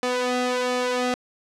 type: tone with flanger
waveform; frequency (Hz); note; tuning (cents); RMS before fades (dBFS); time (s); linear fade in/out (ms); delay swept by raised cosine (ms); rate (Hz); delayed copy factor
sawtooth; 249.5; B3; +18; -24; 0.03-1.14; 0; 1.7 to 2.49; 1.4; +0.8
effects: low-pass 7000 Hz 12 dB/octave